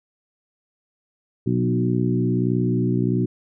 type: harmonic tone with a mistuned harmonic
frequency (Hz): 61.4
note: B1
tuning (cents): -9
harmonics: 2 / 3 / 4 / 5 / 6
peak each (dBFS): -22 / -24 / -25 / -26 / -27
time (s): 1.46-3.26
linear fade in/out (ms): 10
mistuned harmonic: 3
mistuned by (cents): -18
effects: none